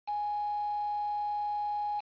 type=tone with quantisation; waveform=sine; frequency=830.6 Hz; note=G#5; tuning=in tune; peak=-30 dBFS; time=0.07-2.01 s; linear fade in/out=20 ms; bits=7; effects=resampled to 11025 Hz